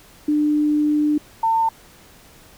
sine tone pair in turn, 298.9 / 901.7 Hz, D4 / A5, +31 / +42 cents, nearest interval octave + perfect fifth, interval 1911 cents, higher second, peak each -15 dBFS, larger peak neither, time 0.28-1.18 / 1.43-1.69 s, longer first, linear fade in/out 5 ms, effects pink hiss -48 dBFS RMS until 2.57 s

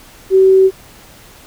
sine tone, 381.2 Hz, G4, 48 cents flat, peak -5 dBFS, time 0.3-0.71 s, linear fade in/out 50 ms, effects pink hiss -41 dBFS RMS until 1.46 s

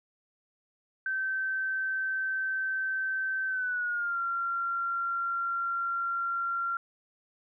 sine tone with pitch glide, 1545 to 1376.4 Hz, G6 to F6, -26 to -26 cents, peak -28 dBFS, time 1.06-6.77 s, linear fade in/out 2 ms, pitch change -200 cents, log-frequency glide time 3.47-4.19 s, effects none

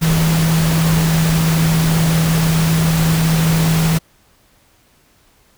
sine tone in noise, 161.9 Hz, E3, 31 cents flat, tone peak -12 dBFS, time 0.01-3.99 s, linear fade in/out 20 ms, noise pink, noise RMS -21 dBFS, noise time 0.01-3.99 s, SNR +6 dB, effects pink hiss -54 dBFS RMS until 5.57 s

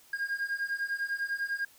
triangle beating tone pair, 1614 / 1624 Hz, G#6 / G#6, -50 / -39 cents, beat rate 10 Hz, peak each -33 / -31 dBFS, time 0.13-1.65 s, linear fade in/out 5 ms, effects white hiss -59 dBFS RMS until 1.78 s

